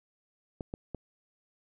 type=clicks; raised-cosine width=2 ms; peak=-23 dBFS; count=3; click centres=0.608 / 0.739 / 0.947 s; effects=none